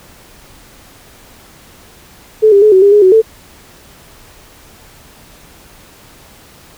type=tone with pitch steps; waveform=sine; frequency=433.8 / 399.7 / 427 / 376.9 / 402.4 / 415.9 / 373.6 / 443.8 Hz; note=A4 / G4 / G#4 / F#4 / G4 / G#4 / F#4 / A4; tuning=-25 / +34 / +48 / +32 / +45 / +2 / +17 / +15 cents; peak=-3 dBFS; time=2.42-3.22 s; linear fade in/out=20 ms; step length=100 ms; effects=pink hiss -41 dBFS RMS until 6.77 s